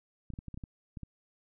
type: clicks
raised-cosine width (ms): 5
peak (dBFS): -29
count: 9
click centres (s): 0.303 / 0.337 / 0.389 / 0.483 / 0.543 / 0.575 / 0.638 / 0.972 / 1.033
effects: none